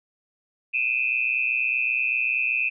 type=tone cluster; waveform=sine; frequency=2417 / 2522 / 2650 Hz; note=D7 / D#7 / E7; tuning=+49 / +23 / +9 cents; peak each=-28 / -24 / -26 dBFS; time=0.73-2.7 s; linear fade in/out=20 ms; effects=none